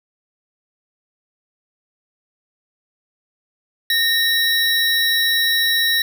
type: tone pair together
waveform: square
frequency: 1837 / 3897 Hz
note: A#6 / B7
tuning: -26 / -24 cents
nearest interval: octave + minor second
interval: 1302 cents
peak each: -19 / -18 dBFS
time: 3.9-6.02 s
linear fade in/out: 2 ms
effects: none